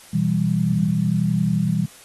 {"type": "chord", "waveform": "sine", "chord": "E minor", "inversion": "second", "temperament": "equal", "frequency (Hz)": [123.47, 164.81, 196], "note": ["B2", "E3", "G3"], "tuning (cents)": [0, 0, 0], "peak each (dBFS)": [-24, -20, -21], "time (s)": [0.13, 1.86], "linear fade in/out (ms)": 10, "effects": ["white hiss -46 dBFS RMS until 2.04 s", "AAC 32 kbps"]}